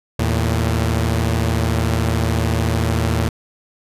sawtooth tone pair together, 79.9 / 113.12 Hz, D#2 / A2, +47 / +48 cents, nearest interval tritone, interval 601 cents, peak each -15 dBFS, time 0.19-3.29 s, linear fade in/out 5 ms, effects resampled to 32000 Hz

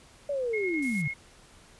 sine linear sweep, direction down, 585 to 134.5 Hz, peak -27 dBFS, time 0.29-1.08 s, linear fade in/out 5 ms
sine tone with tremolo, 2161 Hz, C#7, 45 cents flat, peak -30 dBFS, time 0.53-1.14 s, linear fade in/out 10 ms, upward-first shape square, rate 9.5 Hz, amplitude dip 30%
violet noise, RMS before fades -40 dBFS, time 0.82-1.02 s, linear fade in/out 5 ms
effects pink hiss -55 dBFS RMS until 1.79 s + resampled to 24000 Hz

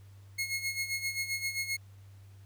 sawtooth tone with tremolo, 2165 Hz, C#7, 41 cents flat, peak -26 dBFS, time 0.38-1.77 s, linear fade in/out 10 ms, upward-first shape sine, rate 7.6 Hz, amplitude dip 70%, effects added 98 Hz sine -50 dBFS peak until 2.45 s + pink hiss -66 dBFS RMS until 2.45 s

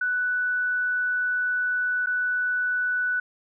sine tone with dropouts, 1486 Hz, F#6, 7 cents sharp, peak -22 dBFS, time 0.01-3.2 s, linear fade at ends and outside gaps 5 ms, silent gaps 2.061-2.069 s, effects none

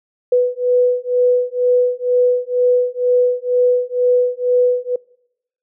sine beating tone pair, 493.9 / 496 Hz, B4 / B4, 0 / +7 cents, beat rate 2.1 Hz, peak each -15 dBFS, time 0.32-4.96 s, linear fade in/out 5 ms, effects noise-tail reverb RT60 0.8 s tail -25 dB re dry

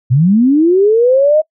sine linear sweep, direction up, 115.5 to 632 Hz, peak -6 dBFS, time 0.1-1.42 s, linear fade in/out 20 ms, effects noise-tail reverb RT60 0.1 s tail -24 dB re dry

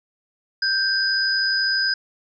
sine tone pair together, 1568 / 4978 Hz, G6 / D#8, 0 / 0 cents, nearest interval octave + minor sixth, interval 2000 cents, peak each -21 dBFS, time 0.62-1.94 s, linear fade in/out 5 ms, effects none

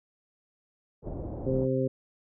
pink low-pass noise, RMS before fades -36 dBFS, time 1.02-1.68 s, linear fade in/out 50 ms, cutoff 630 Hz, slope 24 dB/octave
harmonic tone, 131 Hz, C3, 2 cents sharp, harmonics 1 / 2 / 3 / 4, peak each -30 / -30 / -30 / -30 dBFS, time 1.46-1.88 s, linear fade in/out 10 ms
effects none

